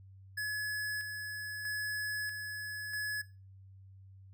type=tone with tremolo; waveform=square; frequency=1700 Hz; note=G#6; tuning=40 cents sharp; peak=-34 dBFS; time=0.37-3.22 s; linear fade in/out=10 ms; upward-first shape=square; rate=0.78 Hz; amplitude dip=40%; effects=noise-tail reverb RT60 0.3 s tail -19 dB re dry + added 96 Hz sine -52 dBFS peak until 4.33 s